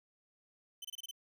sawtooth tone bursts, 3057 Hz, G7, 44 cents flat, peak -39 dBFS, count 6, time 0.82-1.112 s, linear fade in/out 5 ms, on 27 ms, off 26 ms, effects none

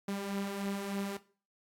sawtooth beating tone pair, 196 / 199.3 Hz, G3 / G3, 0 / +29 cents, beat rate 3.3 Hz, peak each -38 / -32 dBFS, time 0.08-1.17 s, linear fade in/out 5 ms, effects noise-tail reverb RT60 0.4 s tail -17 dB re dry + AAC 64 kbps

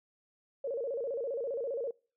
sine tone with vibrato, 507 Hz, B4, 45 cents sharp, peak -32 dBFS, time 0.64-1.91 s, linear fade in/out 5 ms, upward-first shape square, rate 15 Hz, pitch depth 150 cents each way, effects noise-tail reverb RT60 0.4 s tail -25 dB re dry

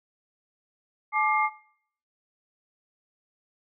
sine tone cluster, 859 / 1184 / 2122 Hz, A5 / D6 / C7, -42 / +14 / +24 cents, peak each -26 / -25 / -26 dBFS, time 1.12-1.5 s, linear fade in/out 50 ms, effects noise-tail reverb RT60 0.6 s tail -20 dB re dry

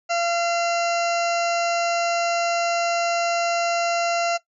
harmonic tone, 685 Hz, F5, 34 cents flat, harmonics 1 / 2 / 3 / 4 / 6 / 7 / 8 / 9 / 10, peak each -22 / -27 / -32 / -29 / -37 / -37 / -39 / -39 / -37 dBFS, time 0.09-4.38 s, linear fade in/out 20 ms, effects noise-tail reverb RT60 0.1 s tail -17 dB re dry

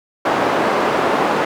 white band-pass noise, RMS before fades -17 dBFS, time 0.25-1.45 s, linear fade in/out 5 ms, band 240 to 960 Hz, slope 12 dB/octave, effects none

